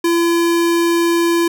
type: tone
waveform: square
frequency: 339.2 Hz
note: E4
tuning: 50 cents sharp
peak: -13 dBFS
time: 0.04-1.48 s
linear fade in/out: 5 ms
effects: none